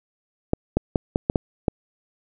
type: clicks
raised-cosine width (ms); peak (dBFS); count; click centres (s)
2; -5; 7; 0.534 / 0.77 / 0.958 / 1.159 / 1.299 / 1.358 / 1.682
effects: none